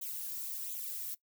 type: noise with flanger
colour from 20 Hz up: violet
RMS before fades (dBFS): -40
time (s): 0.01-1.15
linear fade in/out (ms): 10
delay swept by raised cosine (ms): 0.28 to 2.18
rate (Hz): 1.4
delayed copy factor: +0.7
effects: noise-tail reverb RT60 0.1 s tail -19 dB re dry